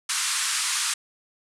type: band-pass noise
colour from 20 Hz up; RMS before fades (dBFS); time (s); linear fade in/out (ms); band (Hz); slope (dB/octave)
white; -26; 0.09-0.94; 5; 990 to 10000; 48
effects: none